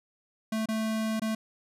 square tone with dropouts, 220 Hz, A3, in tune, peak -28 dBFS, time 0.52-1.35 s, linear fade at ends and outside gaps 5 ms, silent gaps 0.658-0.686 / 1.197-1.218 s, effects resampled to 32000 Hz

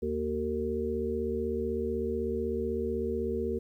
harmonic tone with a mistuned harmonic, 76 Hz, D#2, 40 cents flat, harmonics 1 / 3 / 5 / 6, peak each -37 / -35 / -33 / -33 dBFS, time 0.02-3.59 s, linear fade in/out 10 ms, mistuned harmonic 3, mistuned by +23 cents, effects 11-bit

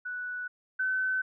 sine tone pair in turn, 1480 / 1520.7 Hz, F#6 / F#6, 0 / +47 cents, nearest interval unison, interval 47 cents, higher second, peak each -33 / -26 dBFS, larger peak second, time 0.05-0.48 / 0.79-1.22 s, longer neither, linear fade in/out 10 ms, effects none

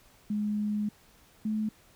sine tone pair in turn, 209.4 / 215.5 Hz, G#3 / A3, +15 / -36 cents, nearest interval unison, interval 49 cents, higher second, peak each -27 dBFS, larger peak neither, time 0.3-0.89 / 1.45-1.69 s, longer first, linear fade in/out 5 ms, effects pink hiss -60 dBFS RMS until 1.95 s

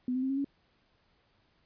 sine tone with pitch steps, 250.4 / 257.3 / 264.4 / 271.6 / 279.1 Hz, B3 / C4 / C4 / C#4 / C#4, +24 / -29 / +18 / -35 / +12 cents, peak -28 dBFS, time 0.08-0.445 s, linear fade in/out 2 ms, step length 73 ms, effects pink hiss -70 dBFS RMS until 1.65 s + resampled to 11025 Hz

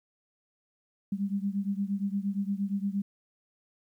sine beating tone pair, 196 / 204.6 Hz, G3 / G#3, 0 / -26 cents, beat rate 8.6 Hz, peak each -30 / -32 dBFS, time 1.12-3.02 s, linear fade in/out 5 ms, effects 11-bit

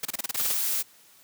white noise bursts, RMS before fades -29 dBFS, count 10, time 0.03-0.521 s, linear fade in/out 5 ms, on 23 ms, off 29 ms
blue noise, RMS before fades -27 dBFS, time 0.36-0.83 s, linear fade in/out 20 ms
effects white hiss -56 dBFS RMS until 1.23 s + high-pass 100 Hz 12 dB/octave

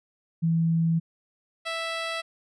sine / 10% pulse tone pair in turn, 164.81 / 659.2 Hz, E3 / E5, 0 / 0 cents, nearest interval 2 octaves, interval 2400 cents, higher second, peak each -20 dBFS, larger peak neither, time 0.42-1 / 1.65-2.22 s, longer first, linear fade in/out 20 ms, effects low-pass 7000 Hz 12 dB/octave

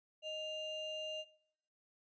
triangle ring-modulated tone, 1712 Hz, A6, 48 cents flat, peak -35 dBFS, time 0.22-1.25 s, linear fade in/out 50 ms, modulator 1090 Hz, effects noise-tail reverb RT60 0.7 s tail -19 dB re dry + resampled to 16000 Hz

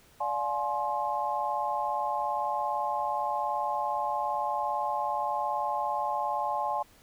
sine chord, D half-diminished seventh, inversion none, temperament just, 587.3 / 704.8 / 845.8 / 1057.2 Hz, D5 / F5 / Ab5 / C6, 0 / +16 / +31 / +18 cents, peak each -36 / -35 / -30 / -33 dBFS, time 0.2-6.83 s, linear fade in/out 10 ms, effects pink hiss -59 dBFS RMS until 7.02 s

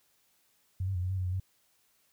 sine tone with pitch steps, 93 / 96.7 / 88.9 / 91.8 / 95.3 / 92.1 / 90.4 / 94.2 Hz, F#2 / G2 / F2 / F#2 / G2 / F#2 / F#2 / F#2, +9 / -23 / +31 / -13 / -48 / -7 / -40 / +32 cents, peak -29 dBFS, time 0.8-1.4 s, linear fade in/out 5 ms, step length 75 ms, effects white hiss -70 dBFS RMS until 2.12 s

